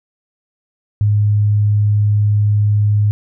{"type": "tone", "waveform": "sine", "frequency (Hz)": 104.2, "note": "G#2", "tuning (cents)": 6, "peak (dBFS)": -10, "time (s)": [1.01, 3.11], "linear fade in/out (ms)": 0, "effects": []}